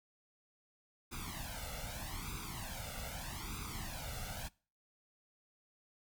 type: noise with flanger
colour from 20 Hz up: pink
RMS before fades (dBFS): -43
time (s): 1.11-4.49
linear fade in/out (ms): 20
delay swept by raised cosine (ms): 0.81 to 1.45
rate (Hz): 0.81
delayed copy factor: +1
effects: noise-tail reverb RT60 0.4 s tail -24 dB re dry + MP3 96 kbps